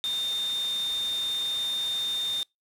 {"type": "tone in noise", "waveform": "sine", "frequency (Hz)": 3630, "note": "A#7", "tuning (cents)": -47, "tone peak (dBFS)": -26, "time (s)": [0.04, 2.43], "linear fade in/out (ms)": 0, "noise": "white", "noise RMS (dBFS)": -39, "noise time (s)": [0.04, 2.43], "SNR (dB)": 10, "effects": ["noise-tail reverb RT60 0.2 s tail -26 dB re dry", "low-pass 11000 Hz 12 dB/octave"]}